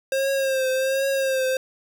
square tone with vibrato, 533 Hz, C5, 32 cents sharp, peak -21 dBFS, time 0.12-1.57 s, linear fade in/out 2 ms, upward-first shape triangle, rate 1.3 Hz, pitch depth 50 cents each way, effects none

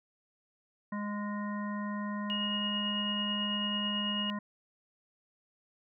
harmonic tone, 206.6 Hz, G#3, 9 cents flat, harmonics 1 / 3 / 5 / 7 / 9, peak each -34 / -46 / -41 / -51 / -45 dBFS, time 0.92-4.39 s, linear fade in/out 5 ms
sine tone with tremolo, 2871 Hz, F7, 47 cents sharp, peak -31 dBFS, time 2.3-4.3 s, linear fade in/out 0 ms, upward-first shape triangle, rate 9.1 Hz, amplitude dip 30%
effects none

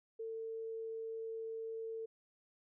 sine tone, 449.1 Hz, A4, 35 cents sharp, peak -40 dBFS, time 0.19-2.06 s, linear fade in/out 10 ms, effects none

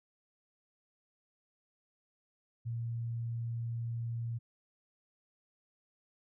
sine tone, 116.54 Hz, A#2, in tune, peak -34 dBFS, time 2.65-4.39 s, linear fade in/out 20 ms, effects none

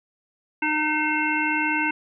harmonic tone with a mistuned harmonic, 305.8 Hz, D#4, 30 cents flat, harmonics 1 / 3 / 5 / 7 / 9, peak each -27 / -27 / -27 / -27 / -27 dBFS, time 0.62-1.91 s, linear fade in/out 5 ms, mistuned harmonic 9, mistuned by -40 cents, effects none

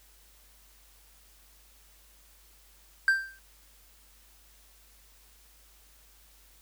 triangle tone with exponential decay, 1572 Hz, G6, 4 cents sharp, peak -15 dBFS, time 3.08-3.39 s, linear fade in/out 1 ms, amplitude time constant 66 ms, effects added 50 Hz sine -60 dBFS peak until 6.61 s + white hiss -60 dBFS RMS until 6.61 s

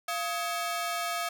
sawtooth ring-modulated tone, 978 Hz, B5, 17 cents flat, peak -23 dBFS, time 0.08-1.29 s, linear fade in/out 5 ms, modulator 288 Hz, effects none

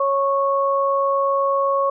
sine tone pair together, 551.5 / 1103 Hz, C#5 / C#6, -9 / -9 cents, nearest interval octave, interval 1200 cents, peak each -19 dBFS, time 0-1.9 s, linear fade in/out 5 ms, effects none

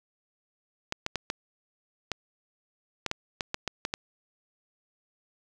clicks, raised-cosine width 0.2 ms, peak -12 dBFS, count 12, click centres 0.924 / 1.064 / 1.157 / 1.301 / 2.117 / 3.063 / 3.114 / 3.408 / 3.544 / 3.677 / 3.851 / 3.939 s, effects none

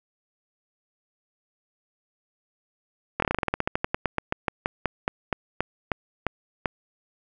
slowing click train, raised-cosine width 0.5 ms, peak -8 dBFS, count 27, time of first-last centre 3.2-6.658 s, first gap 23 ms, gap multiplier 1.12, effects none

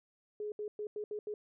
sine tone bursts at uneven times, 420 Hz, G#4, 19 cents sharp, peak -36 dBFS, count 6, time 0.4-0.52 / 0.59-0.68 / 0.79-0.87 / 0.96-1.04 / 1.11-1.19 / 1.27-1.34 s, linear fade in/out 2 ms, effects none

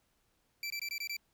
25% pulse tone bursts, 2334 Hz, D7, 11 cents flat, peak -32 dBFS, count 6, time 0.63-1.167 s, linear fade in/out 2 ms, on 72 ms, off 21 ms, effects pink hiss -75 dBFS RMS until 1.33 s

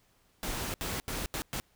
pink noise bursts at uneven times, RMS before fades -35 dBFS, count 5, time 0.43-0.74 / 0.81-1 / 1.08-1.26 / 1.34-1.42 / 1.53-1.6 s, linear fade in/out 0 ms, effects pink hiss -68 dBFS RMS until 1.75 s

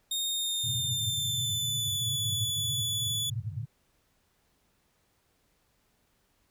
sawtooth tone with pitch glide, 3689 to 3442 Hz, A#7 to A7, -19 to -39 cents, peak -26 dBFS, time 0.11-3.3 s, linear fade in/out 5 ms, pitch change -120 cents, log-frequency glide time 0.3-2.11 s
white band-pass noise, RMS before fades -37 dBFS, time 0.63-3.66 s, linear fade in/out 10 ms, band 100 to 130 Hz, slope 48 dB/octave
effects pink hiss -71 dBFS RMS until 6.5 s

